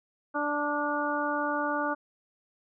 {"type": "harmonic tone with a mistuned harmonic", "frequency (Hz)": 293.7, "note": "D4", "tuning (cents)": 0, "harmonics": [1, 2, 3, 4, 5], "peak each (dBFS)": [-33, -33, -33, -33, -33], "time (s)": [0.34, 1.95], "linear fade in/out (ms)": 20, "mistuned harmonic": 5, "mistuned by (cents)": -23, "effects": []}